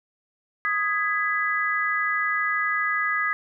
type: chord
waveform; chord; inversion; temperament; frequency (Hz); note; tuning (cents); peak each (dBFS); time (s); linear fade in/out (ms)
sine; G# minor; second; just; 1245.9 / 1661.2 / 1993.5; D#6 / G#6 / B6; +2 / 0 / +16; -26 / -26 / -26; 0.65-3.33; 0
effects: none